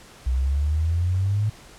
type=exponential sweep; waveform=sine; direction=up; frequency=61.6 to 108.6 Hz; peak=-19 dBFS; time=0.26-1.5 s; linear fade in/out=10 ms; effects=pink hiss -47 dBFS RMS until 1.78 s + low-pass 10000 Hz 12 dB/octave